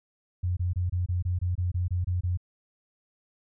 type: tone bursts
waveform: sine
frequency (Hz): 89.5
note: F2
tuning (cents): +43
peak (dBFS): -24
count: 12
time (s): 0.43-2.374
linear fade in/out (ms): 10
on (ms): 140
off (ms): 24
effects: none